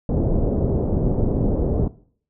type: low-pass noise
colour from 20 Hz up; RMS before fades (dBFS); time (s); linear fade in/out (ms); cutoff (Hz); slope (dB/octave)
pink; -20; 0.09-1.88; 2; 540; 24
effects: noise-tail reverb RT60 0.5 s tail -18 dB re dry